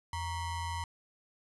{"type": "ring-modulated tone", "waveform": "square", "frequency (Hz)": 512, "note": "C5", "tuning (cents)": -38, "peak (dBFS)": -32, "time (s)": [0.13, 0.84], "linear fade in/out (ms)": 2, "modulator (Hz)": 427, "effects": ["resampled to 24000 Hz"]}